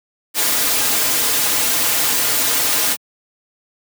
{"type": "noise with comb filter", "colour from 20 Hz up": "white", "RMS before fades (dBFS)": -17, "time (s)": [0.34, 2.97], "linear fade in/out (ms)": 50, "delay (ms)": 5.3, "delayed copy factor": -0.95, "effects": ["high-pass 150 Hz 12 dB/octave"]}